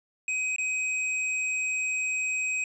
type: tone with dropouts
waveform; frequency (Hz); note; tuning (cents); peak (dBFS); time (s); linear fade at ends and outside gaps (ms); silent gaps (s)
square; 2522; D#7; +23; -27; 0.28-2.64; 2; 0.562-0.583
effects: resampled to 22050 Hz